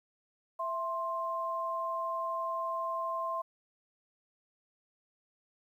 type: tone pair together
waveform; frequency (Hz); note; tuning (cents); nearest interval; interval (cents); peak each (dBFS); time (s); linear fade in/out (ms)
sine; 662.7 / 1052; E5 / C6; +9 / +9; minor sixth; 800; -37 / -33; 0.59-3.42; 10
effects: 11-bit